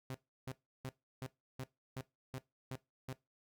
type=tone bursts; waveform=sawtooth; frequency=130.7 Hz; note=C3; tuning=1 cent flat; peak=-37 dBFS; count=9; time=0.1-3.127 s; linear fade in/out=0 ms; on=43 ms; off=330 ms; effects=noise-tail reverb RT60 0.2 s tail -18 dB re dry